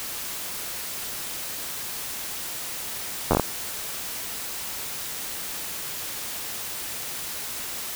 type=slowing click train; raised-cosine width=1 ms; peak=-5 dBFS; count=6; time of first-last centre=3.31-3.397 s; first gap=10 ms; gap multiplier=1.28; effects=white hiss -33 dBFS RMS until 7.95 s